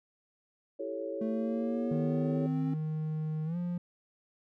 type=chord; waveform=sine; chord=A dominant seventh; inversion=second; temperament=equal; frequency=329.6 / 392 / 440 / 554.4 Hz; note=E4 / G4 / A4 / C#5; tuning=0 / 0 / 0 / 0 cents; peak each=-41 / -41 / -40 / -37 dBFS; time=0.79-2.47 s; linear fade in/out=10 ms
type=linear sweep; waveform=triangle; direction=up; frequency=220 to 265.9 Hz; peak=-29 dBFS; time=1.21-2.74 s; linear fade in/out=5 ms
type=tone with pitch glide; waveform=triangle; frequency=155.56 to 175.62 Hz; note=D#3 to F3; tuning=0 to +10 cents; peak=-29 dBFS; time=1.91-3.78 s; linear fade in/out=5 ms; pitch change=+210 cents; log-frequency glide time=3.45-3.57 s
effects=none